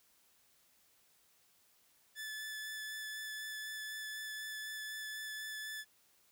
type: tone with vibrato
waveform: sawtooth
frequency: 1737 Hz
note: A6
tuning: 23 cents flat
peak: -38 dBFS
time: 2.15-5.85 s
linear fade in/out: 50 ms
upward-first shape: sine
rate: 4 Hz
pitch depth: 9 cents each way
effects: white hiss -70 dBFS RMS until 6.31 s